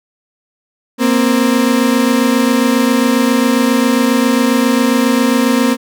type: tone pair together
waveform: 35% pulse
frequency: 234.2 / 261.6 Hz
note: A#3 / C4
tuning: +8 / 0 cents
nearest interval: major second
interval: 192 cents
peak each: -11 dBFS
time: 0.98-5.77 s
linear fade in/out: 50 ms
effects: none